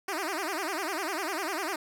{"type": "tone with vibrato", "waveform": "10% pulse", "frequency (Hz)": 350.6, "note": "F4", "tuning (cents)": 7, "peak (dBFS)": -22, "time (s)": [0.08, 1.76], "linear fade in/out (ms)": 5, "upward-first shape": "sine", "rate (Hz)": 10, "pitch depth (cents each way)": 250, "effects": []}